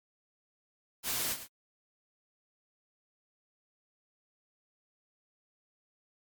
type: noise with echo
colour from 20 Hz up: white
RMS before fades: -33 dBFS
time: 1.03-1.37 s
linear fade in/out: 50 ms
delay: 110 ms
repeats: 1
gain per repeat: -12 dB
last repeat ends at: 1.48 s
effects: MP3 96 kbps